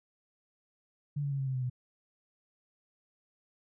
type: tone with pitch steps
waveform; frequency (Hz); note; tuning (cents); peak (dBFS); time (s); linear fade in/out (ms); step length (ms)
sine; 145 / 141.52 / 138.13 / 134.82 / 131.59 / 128.44 / 125.36; D3 / C#3 / C#3 / C#3 / C3 / C3 / B2; -22 / +36 / -6 / -48 / +10 / -32 / +26; -30; 1.16-1.699; 10; 77
effects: none